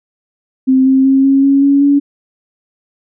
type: tone with pitch steps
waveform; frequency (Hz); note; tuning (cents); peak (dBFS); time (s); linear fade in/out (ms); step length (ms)
sine; 261.8 / 265.3 / 268.8 / 272.4 / 276.1 / 279.8 / 283.5; C4 / C4 / C4 / C#4 / C#4 / C#4 / C#4; +1 / +24 / +47 / -30 / -7 / +16 / +39; -6; 0.67-2; 20; 190
effects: none